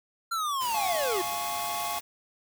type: linear sweep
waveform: square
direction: down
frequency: 1383 to 341.2 Hz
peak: -28 dBFS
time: 0.31-1.22 s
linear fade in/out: 10 ms
type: noise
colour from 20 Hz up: white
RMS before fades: -37 dBFS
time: 0.6-2.01 s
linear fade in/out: 20 ms
type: chord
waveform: square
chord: Db major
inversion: first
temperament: equal with one note detuned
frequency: 698.5 / 841.7 / 1108.7 Hz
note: F5 / Ab5 / Db6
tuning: 0 / +23 / 0 cents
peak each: -36 dBFS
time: 0.74-1.99 s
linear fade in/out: 5 ms
effects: none